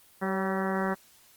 harmonic tone with a mistuned harmonic, 191.7 Hz, G3, 38 cents flat, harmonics 1 / 2 / 3 / 4 / 5 / 6 / 7 / 8 / 9 / 10, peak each -30 / -33 / -35 / -36 / -37 / -38 / -38 / -39 / -40 / -40 dBFS, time 0.21-0.95 s, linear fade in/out 20 ms, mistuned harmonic 3, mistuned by -32 cents, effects white hiss -58 dBFS RMS until 1.36 s + Opus 32 kbps

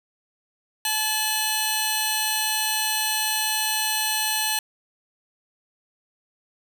15% pulse tone cluster, 863 / 2978 / 4123 Hz, A5 / F#7 / C8, -34 / +11 / -26 cents, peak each -20 dBFS, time 0.85-4.59 s, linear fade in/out 2 ms, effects none

